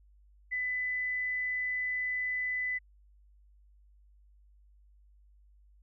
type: tone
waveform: sine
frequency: 2001 Hz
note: B6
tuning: 22 cents sharp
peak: -30 dBFS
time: 0.51-2.79 s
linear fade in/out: 20 ms
effects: added 50 Hz sine -58 dBFS peak until 5.82 s